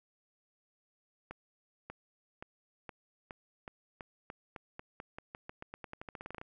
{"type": "accelerating click train", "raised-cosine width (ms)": 0.5, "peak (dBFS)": -28, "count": 27, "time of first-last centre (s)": [1.31, 6.414], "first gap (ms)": 590, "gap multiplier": 0.89, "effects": []}